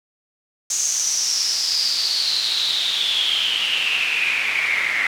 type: noise with band-pass filter sweep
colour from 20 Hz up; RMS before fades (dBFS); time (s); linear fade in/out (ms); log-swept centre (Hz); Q
pink; -21; 0.7-5.07; 2; 6600 to 2000; 8.9
effects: none